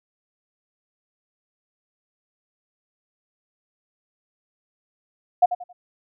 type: tone with echo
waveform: sine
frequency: 717 Hz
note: F5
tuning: 45 cents sharp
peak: -10 dBFS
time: 5.42-5.46 s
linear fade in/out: 10 ms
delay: 90 ms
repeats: 3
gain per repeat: -11 dB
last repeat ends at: 5.73 s
effects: none